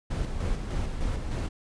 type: noise with tremolo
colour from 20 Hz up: brown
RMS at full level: -28 dBFS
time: 0.1-1.49 s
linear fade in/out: 10 ms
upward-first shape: square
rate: 3.3 Hz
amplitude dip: 40%
effects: resampled to 22050 Hz